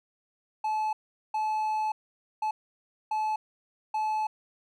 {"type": "tone bursts at uneven times", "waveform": "triangle", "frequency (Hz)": 863, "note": "A5", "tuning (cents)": -34, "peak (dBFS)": -24, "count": 5, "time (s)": [[0.64, 0.93], [1.34, 1.92], [2.42, 2.51], [3.11, 3.36], [3.94, 4.27]], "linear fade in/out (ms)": 5, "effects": []}